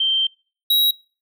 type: tone pair in turn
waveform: sine / square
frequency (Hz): 3136 / 3848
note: G7 / B7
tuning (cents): 0 / -46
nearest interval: major third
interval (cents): 354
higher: second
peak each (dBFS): -16 / -14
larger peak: second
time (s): 0-0.27 / 0.7-0.91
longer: first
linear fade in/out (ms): 5
effects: noise-tail reverb RT60 0.4 s tail -26 dB re dry